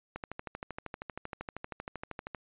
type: click train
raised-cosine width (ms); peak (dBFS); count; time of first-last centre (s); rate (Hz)
0.5; -23; 29; 0.16-2.348; 12.8
effects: resampled to 8000 Hz